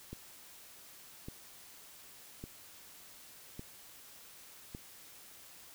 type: click train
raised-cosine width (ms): 3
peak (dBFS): -30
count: 5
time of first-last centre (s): 0.13-4.749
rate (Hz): 0.866
effects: white hiss -55 dBFS RMS until 5.74 s